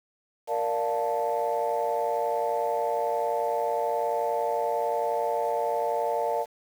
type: chord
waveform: sine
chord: Bb major seventh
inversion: none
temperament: equal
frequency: 466.2 / 587.3 / 698.5 / 880 Hz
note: Bb4 / D5 / F5 / A5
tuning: 0 / 0 / 0 / 0 cents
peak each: -29 dBFS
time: 0.47-6.46 s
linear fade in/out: 50 ms
effects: tanh soft clip ceiling -17 dBFS + 8-bit